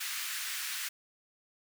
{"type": "high-pass noise", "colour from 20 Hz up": "pink", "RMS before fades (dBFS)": -37, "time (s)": [0, 0.89], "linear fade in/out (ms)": 10, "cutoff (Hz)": 1500, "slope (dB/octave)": 24, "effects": []}